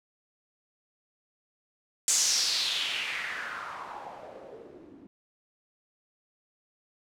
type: noise with low-pass filter sweep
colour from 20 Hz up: blue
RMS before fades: -32 dBFS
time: 2.08-5.07 s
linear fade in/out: 0 ms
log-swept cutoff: 7400 to 260 Hz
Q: 3.6
effects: none